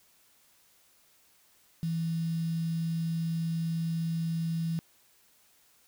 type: tone with quantisation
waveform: sine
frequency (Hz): 164.81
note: E3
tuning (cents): 0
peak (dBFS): -28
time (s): 1.83-4.79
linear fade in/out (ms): 0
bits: 8
effects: white hiss -64 dBFS RMS until 5.87 s